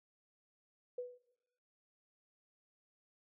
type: tone with exponential decay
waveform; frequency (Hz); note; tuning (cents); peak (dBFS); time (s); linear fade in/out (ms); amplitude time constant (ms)
sine; 493.9; B4; 0; -36; 0.98-1.32; 5; 73
effects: noise-tail reverb RT60 0.9 s tail -18 dB re dry